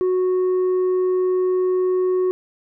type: tone with tanh clipping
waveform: sine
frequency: 368.2 Hz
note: F#4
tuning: 8 cents flat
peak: -17 dBFS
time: 0.01-2.31 s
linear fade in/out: 0 ms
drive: 3 dB
effects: none